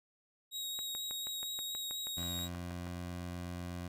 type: tone with vibrato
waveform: sawtooth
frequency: 3792 Hz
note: A#7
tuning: 29 cents sharp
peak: -35 dBFS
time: 0.51-2.49 s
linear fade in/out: 50 ms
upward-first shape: sine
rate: 4.2 Hz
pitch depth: 10 cents each way
type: click train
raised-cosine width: 0.5 ms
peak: -33 dBFS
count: 14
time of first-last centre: 0.79-2.87 s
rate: 6.25 Hz
type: tone with pitch glide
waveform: 20% pulse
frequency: 87.4 to 88.11 Hz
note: F2 to F2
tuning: +2 to +16 cents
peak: -35 dBFS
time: 2.17-3.88 s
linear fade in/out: 5 ms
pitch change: +14 cents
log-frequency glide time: 2.29-2.91 s
effects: none